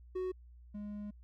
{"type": "tone pair in turn", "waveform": "triangle", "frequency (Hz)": [370, 207.1], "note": ["F#4", "G#3"], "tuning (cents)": [0, -5], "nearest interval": "minor seventh", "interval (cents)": 1005, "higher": "first", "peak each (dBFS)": [-32, -38], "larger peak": "first", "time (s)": [[0.15, 0.32], [0.74, 1.11]], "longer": "second", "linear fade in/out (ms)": 10, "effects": ["added 60 Hz sine -53 dBFS peak until 1.23 s"]}